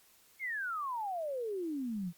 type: exponential sweep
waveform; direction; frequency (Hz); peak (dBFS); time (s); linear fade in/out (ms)
sine; down; 2217 to 164.81; -34; 0.39-2.13; 50
effects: white hiss -64 dBFS RMS until 2.17 s + Opus 48 kbps